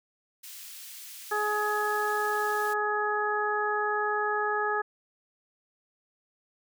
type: high-pass noise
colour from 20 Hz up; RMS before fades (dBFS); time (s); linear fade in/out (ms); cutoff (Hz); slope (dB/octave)
white; -44; 0.43-2.74; 10; 2200; 12
type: harmonic tone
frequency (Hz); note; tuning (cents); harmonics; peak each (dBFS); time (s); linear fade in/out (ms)
420.2; G#4; +20; 1 / 2 / 3 / 4; -31 / -31 / -31 / -31; 1.31-4.82; 10
effects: none